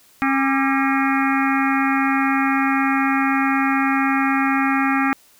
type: harmonic tone with a mistuned harmonic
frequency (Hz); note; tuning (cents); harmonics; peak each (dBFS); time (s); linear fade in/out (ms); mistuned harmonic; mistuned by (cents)
270.8; C#4; -40; 1 / 3 / 4 / 5 / 6 / 7 / 8 / 9; -19 / -24 / -25 / -26 / -27 / -27 / -28 / -29; 0.22-5.13; 0; 4; +150
effects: white hiss -53 dBFS RMS until 5.39 s